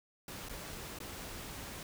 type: noise with dropouts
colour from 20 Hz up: pink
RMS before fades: -45 dBFS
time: 0.28-1.83 s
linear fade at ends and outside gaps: 2 ms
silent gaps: 0.487-0.494 / 0.988-1.002 s
effects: none